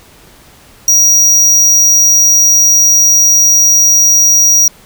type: tone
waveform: square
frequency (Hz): 5750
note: F8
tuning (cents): +50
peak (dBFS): -5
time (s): 0.88-4.68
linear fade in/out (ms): 2
effects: pink hiss -41 dBFS RMS until 4.85 s